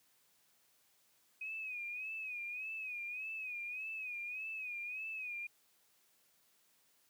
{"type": "tone with vibrato", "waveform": "sine", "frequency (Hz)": 2511, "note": "D#7", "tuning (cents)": 15, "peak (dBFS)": -40, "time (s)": [1.41, 5.47], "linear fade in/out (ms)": 5, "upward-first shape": "sine", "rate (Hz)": 1.7, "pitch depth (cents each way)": 86, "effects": ["white hiss -72 dBFS RMS until 7.09 s", "high-pass 100 Hz 12 dB/octave"]}